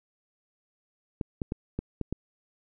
clicks, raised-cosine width 3 ms, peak -17 dBFS, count 6, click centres 1.212 / 1.418 / 1.521 / 1.79 / 2.013 / 2.126 s, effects none

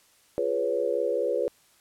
sine chord, C# dominant seventh, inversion first, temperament equal with one note detuned, 349.2 / 415.3 / 493.9 / 558.2 Hz, E#4 / G#4 / B4 / C#5, 0 / 0 / 0 / +12 cents, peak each -33 / -30 / -27 / -29 dBFS, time 0.38-1.48 s, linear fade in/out 0 ms, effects white hiss -61 dBFS RMS until 1.8 s + low-pass 12000 Hz 12 dB/octave

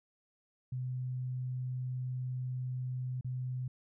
sine tone with dropouts, 127.1 Hz, C3, 50 cents flat, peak -34 dBFS, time 0.72-3.68 s, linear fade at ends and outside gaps 5 ms, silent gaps 3.211-3.245 s, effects none

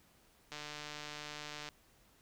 click train, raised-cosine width 0.2 ms, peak -27 dBFS, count 175, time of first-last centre 0.52-1.688 s, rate 149 Hz, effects pink hiss -67 dBFS RMS until 2.21 s

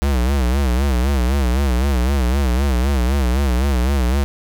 square tone with vibrato, 65.4 Hz, C2, in tune, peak -15 dBFS, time 0.02-4.24 s, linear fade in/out 0 ms, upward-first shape sine, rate 3.9 Hz, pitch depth 150 cents each way, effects none

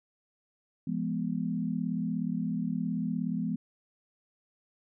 sine chord, F diminished, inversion none, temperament equal with one note detuned, 170.63 / 207.7 / 246.9 Hz, F3 / Ab3 / Cb4, -40 / 0 / 0 cents, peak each -33 dBFS, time 0.87-3.56 s, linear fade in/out 5 ms, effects none

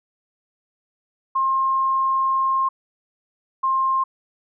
sine tone pair in turn, 1065 / 1059.9 Hz, C6 / C6, +30 / +22 cents, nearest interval unison, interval 8 cents, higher first, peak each -17 dBFS, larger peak neither, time 1.35-2.69 / 3.63-4.04 s, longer first, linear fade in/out 10 ms, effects none

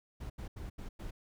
brown noise bursts at uneven times, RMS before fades -42 dBFS, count 5, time 0.2-0.3 / 0.38-0.48 / 0.56-0.7 / 0.78-0.89 / 0.99-1.11 s, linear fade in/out 10 ms, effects none

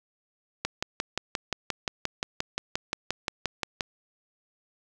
click train, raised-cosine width 0.2 ms, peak -10 dBFS, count 19, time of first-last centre 0.65-3.808 s, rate 5.7 Hz, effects none

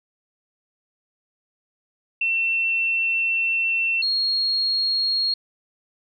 sine tone pair in turn, 2697 / 4281 Hz, E7 / C8, +39 / +39 cents, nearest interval minor sixth, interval 800 cents, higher second, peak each -19 dBFS, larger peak neither, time 2.21-4.02 / 4.02-5.34 s, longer first, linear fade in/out 5 ms, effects none

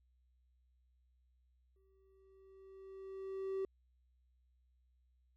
triangle tone with exponential growth, 385.2 Hz, G4, 30 cents flat, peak -32 dBFS, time 1.76-3.65 s, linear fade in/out 2 ms, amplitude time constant 410 ms, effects tanh soft clip ceiling -29 dBFS + added 62 Hz sine -70 dBFS peak until 5.36 s

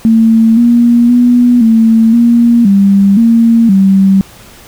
sine tone with pitch steps, 225 / 237.6 / 243.7 / 225.1 / 235.7 / 197.8 / 230 / 193.5 Hz, A3 / A#3 / B3 / A3 / A#3 / G3 / A#3 / G3, +39 / +33 / -23 / +40 / +19 / +16 / -23 / -22 cents, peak -3 dBFS, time 0.05-4.21 s, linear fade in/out 0 ms, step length 520 ms, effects pink hiss -36 dBFS RMS until 4.67 s

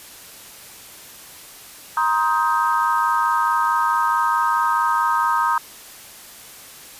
sine chord, C minor seventh, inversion third, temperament just, 941.9 / 1046.5 / 1255.8 / 1569.8 Hz, Bb5 / C6 / Eb6 / G6, +18 / 0 / +16 / +2 cents, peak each -20 / -24 / -20 / -26 dBFS, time 1.97-5.58 s, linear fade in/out 2 ms, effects white hiss -41 dBFS RMS until 6.99 s + resampled to 32000 Hz

